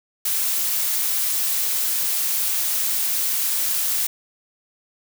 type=noise; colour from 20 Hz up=blue; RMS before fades=-22 dBFS; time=0.25-4.07 s; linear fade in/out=5 ms; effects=none